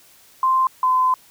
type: tone pair in turn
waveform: sine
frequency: 1044 / 1023.1 Hz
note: C6 / C6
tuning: -4 / -39 cents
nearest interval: unison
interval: 35 cents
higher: first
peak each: -14 dBFS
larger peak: neither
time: 0.43-0.67 / 0.83-1.14 s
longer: second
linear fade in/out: 2 ms
effects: white hiss -51 dBFS RMS until 1.3 s